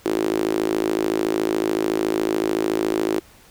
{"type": "tone with high-pass filter", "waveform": "sawtooth", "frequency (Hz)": 53.8, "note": "A1", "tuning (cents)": -38, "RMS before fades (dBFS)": -22, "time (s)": [0.05, 3.2], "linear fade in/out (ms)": 10, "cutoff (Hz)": 350, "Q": 6, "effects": ["pink hiss -50 dBFS RMS until 3.5 s"]}